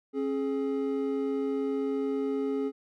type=tone pair together; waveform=triangle; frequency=271.3 / 420.5 Hz; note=C#4 / G#4; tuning=-37 / +22 cents; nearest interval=minor sixth; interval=759 cents; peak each=-28 dBFS; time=0.13-2.72 s; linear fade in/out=50 ms; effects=none